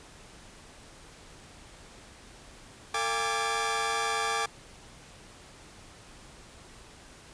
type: tone cluster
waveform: sawtooth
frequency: 450.6 / 686 / 808 / 1171 / 1706 Hz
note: A4 / F5 / G#5 / D6 / G#6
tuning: +41 / -31 / -48 / -5 / +46 cents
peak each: -32 / -36 / -29 / -27 / -33 dBFS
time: 2.94-4.46 s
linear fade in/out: 5 ms
effects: pink hiss -51 dBFS RMS until 7.33 s + resampled to 22050 Hz